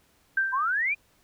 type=tone with exponential decay; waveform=sine; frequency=1568 Hz; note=G6; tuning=in tune; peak=-19 dBFS; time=0.37-0.93 s; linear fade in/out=5 ms; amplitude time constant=120 ms
type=exponential sweep; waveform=sine; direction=up; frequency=980 to 2492 Hz; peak=-23 dBFS; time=0.52-0.95 s; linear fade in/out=20 ms
effects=pink hiss -64 dBFS RMS until 1.23 s